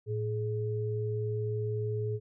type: tone pair together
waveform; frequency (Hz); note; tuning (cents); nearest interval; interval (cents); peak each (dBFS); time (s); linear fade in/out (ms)
sine; 111.79 / 421.8; A2 / G#4; +28 / +27; octave + major seventh; 2299; -31 / -34; 0.06-2.2; 50
effects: none